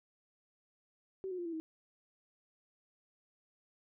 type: tone with pitch steps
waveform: sine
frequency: 381.6 / 364.8 / 348.7 / 333.4 / 318.7 Hz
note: G4 / F#4 / F4 / E4 / D#4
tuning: -47 / -24 / -3 / +20 / +42 cents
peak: -37 dBFS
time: 1.24-1.6 s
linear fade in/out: 0 ms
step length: 72 ms
effects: none